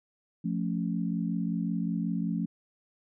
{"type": "chord", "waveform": "sine", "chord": "F augmented", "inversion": "none", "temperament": "equal", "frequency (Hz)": [174.61, 220, 277.2], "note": ["F3", "A3", "C#4"], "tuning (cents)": [0, 0, 0], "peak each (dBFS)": [-30, -32, -35], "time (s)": [0.44, 2.46], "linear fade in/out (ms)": 10, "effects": []}